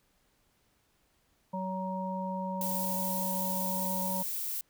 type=harmonic tone; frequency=187.7 Hz; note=F#3; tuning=25 cents sharp; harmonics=1 / 3 / 5; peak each=-35 / -39 / -36 dBFS; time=1.53-4.23 s; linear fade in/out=10 ms
type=noise; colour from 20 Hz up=violet; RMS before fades=-35 dBFS; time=2.61-4.61 s; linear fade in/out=2 ms
effects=pink hiss -71 dBFS RMS until 4.69 s